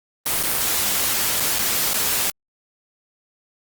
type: noise with dropouts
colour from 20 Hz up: white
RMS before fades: -21 dBFS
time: 0.26-2.3 s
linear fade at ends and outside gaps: 0 ms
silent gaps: 0.429-0.434 / 1.399-1.404 / 1.586-1.592 / 1.933-1.942 s
effects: Opus 32 kbps